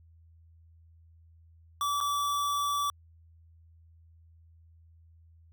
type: tone with dropouts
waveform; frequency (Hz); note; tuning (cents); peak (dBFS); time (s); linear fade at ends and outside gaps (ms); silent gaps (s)
square; 1154; D6; -31; -28; 1.81-2.9; 1; 2.004-2.01
effects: added 82 Hz sine -55 dBFS peak until 5.52 s